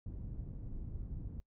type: low-pass noise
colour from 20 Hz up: pink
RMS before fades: -43 dBFS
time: 0.06-1.4 s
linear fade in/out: 0 ms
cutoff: 160 Hz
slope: 12 dB/octave
effects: noise-tail reverb RT60 0.1 s tail -23 dB re dry